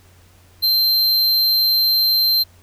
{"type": "tone", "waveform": "square", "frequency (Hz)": 4134, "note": "C8", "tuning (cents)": -22, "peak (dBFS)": -14, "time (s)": [0.62, 2.44], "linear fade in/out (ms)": 20, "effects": ["added 89 Hz sine -49 dBFS peak until 2.62 s", "pink hiss -53 dBFS RMS until 2.62 s"]}